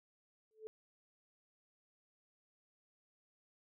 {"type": "tone with exponential growth", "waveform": "sine", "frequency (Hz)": 436.4, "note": "A4", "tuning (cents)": -14, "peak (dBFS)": -40, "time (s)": [0.51, 0.67], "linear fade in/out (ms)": 0, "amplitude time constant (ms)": 33, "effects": []}